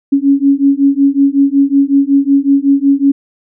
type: beating tone pair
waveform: sine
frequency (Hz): 275.3 / 280.7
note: C#4 / C#4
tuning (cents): -12 / +22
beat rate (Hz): 5.4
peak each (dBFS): -10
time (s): 0.12-3.12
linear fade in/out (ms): 10
effects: none